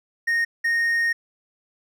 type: tone bursts at uneven times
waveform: triangle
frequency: 1854 Hz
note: A#6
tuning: 10 cents flat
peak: -17 dBFS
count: 2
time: 0.27-0.45 / 0.64-1.13 s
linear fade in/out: 10 ms
effects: none